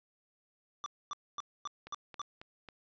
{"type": "tone bursts", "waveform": "square", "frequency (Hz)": 1173, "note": "D6", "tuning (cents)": -2, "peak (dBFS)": -37, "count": 6, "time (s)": [0.84, 2.216], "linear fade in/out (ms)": 0, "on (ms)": 21, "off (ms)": 250}
{"type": "click train", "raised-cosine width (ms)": 0.3, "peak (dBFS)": -32, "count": 4, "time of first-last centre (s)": [1.87, 2.687], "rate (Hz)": 3.67}
{"effects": ["resampled to 16000 Hz"]}